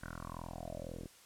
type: tone with low-pass filter sweep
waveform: 10% pulse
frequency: 42.04 Hz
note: E1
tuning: 35 cents sharp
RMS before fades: -45 dBFS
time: 0.01-1.08 s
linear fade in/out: 20 ms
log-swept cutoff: 1600 to 400 Hz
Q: 6.5
effects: white hiss -60 dBFS RMS until 1.25 s + low-pass 11000 Hz 12 dB/octave